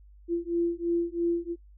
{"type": "beating tone pair", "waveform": "sine", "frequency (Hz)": [340, 343], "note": ["F4", "F4"], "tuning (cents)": [-46, -31], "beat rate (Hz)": 3, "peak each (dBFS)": -28, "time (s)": [0.28, 1.56], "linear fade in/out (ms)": 50, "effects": ["noise-tail reverb RT60 0.1 s tail -23 dB re dry", "added 50 Hz sine -50 dBFS peak until 1.77 s"]}